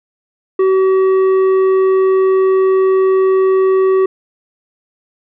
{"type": "tone with tanh clipping", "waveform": "sine", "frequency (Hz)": 380, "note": "F#4", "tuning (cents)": 46, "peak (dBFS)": -10, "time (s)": [0.59, 4.06], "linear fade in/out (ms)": 5, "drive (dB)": 8, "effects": []}